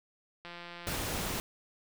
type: click train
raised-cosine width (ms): 0.3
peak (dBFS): -29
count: 90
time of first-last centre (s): 0.45-0.964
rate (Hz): 173
type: noise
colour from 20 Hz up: pink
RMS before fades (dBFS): -35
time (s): 0.87-1.4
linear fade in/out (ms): 0
effects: none